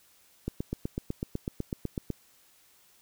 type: click train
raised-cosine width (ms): 3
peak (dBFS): -18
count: 14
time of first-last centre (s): 0.48-2.103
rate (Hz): 8.01
effects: white hiss -62 dBFS RMS until 3.01 s